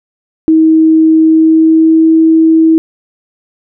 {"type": "tone with pitch glide", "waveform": "sine", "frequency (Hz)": [318.7, 322.4], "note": ["D#4", "E4"], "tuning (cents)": [42, -38], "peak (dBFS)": -3, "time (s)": [0.48, 2.78], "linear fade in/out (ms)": 0, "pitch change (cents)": 20, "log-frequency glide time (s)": [1.21, 2.12], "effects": []}